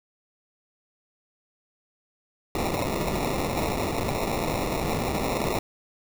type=noise with sample-and-hold; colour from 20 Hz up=white; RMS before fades=-27 dBFS; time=2.55-5.59 s; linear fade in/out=2 ms; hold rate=1575 Hz; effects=none

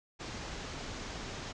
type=low-pass noise; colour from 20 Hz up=pink; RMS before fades=-42 dBFS; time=0.19-1.53 s; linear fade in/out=20 ms; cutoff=7000 Hz; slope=48 dB/octave; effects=none

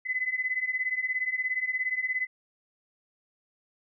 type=beating tone pair; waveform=sine; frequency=2009 / 2026 Hz; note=B6 / B6; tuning=+29 / +44 cents; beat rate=17 Hz; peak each=-31 / -29 dBFS; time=0.05-2.27 s; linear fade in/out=20 ms; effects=none

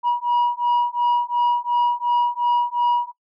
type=beating tone pair; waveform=sine; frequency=962 / 964.8 Hz; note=B5 / B5; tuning=-46 / -41 cents; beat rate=2.8 Hz; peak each=-18 / -18 dBFS; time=0.03-3.12 s; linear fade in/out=50 ms; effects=noise-tail reverb RT60 0.1 s tail -22 dB re dry + tanh soft clip ceiling -14 dBFS

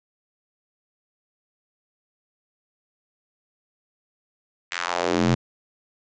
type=tone with high-pass filter sweep; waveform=square; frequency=43.65 Hz; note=F1; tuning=in tune; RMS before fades=-23 dBFS; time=4.71-5.35 s; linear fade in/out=10 ms; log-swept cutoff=2100 to 130 Hz; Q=1.7; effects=resampled to 16000 Hz

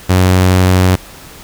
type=tone; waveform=sawtooth; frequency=92.2 Hz; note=F#2; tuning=6 cents flat; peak=-3 dBFS; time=0.09-0.96 s; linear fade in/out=10 ms; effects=pink hiss -35 dBFS RMS until 1.43 s

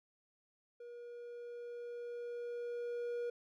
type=tone with level ramp; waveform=triangle; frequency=478.4 Hz; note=A#4; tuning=45 cents sharp; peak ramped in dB=-46 to -34 dBFS; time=0.8-3.3 s; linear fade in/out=5 ms; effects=none

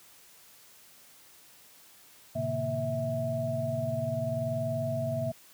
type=tone cluster; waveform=sine; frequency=109.5 / 130.3 / 150.5 / 233.2 / 652 Hz; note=A2 / C3 / D3 / A#3 / E5; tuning=-8 / -7 / +43 / +1 / -19 cents; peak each=-37 / -34 / -40 / -38 / -31 dBFS; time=2.35-5.32 s; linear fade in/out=10 ms; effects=white hiss -56 dBFS RMS until 5.53 s + high-pass 60 Hz 12 dB/octave

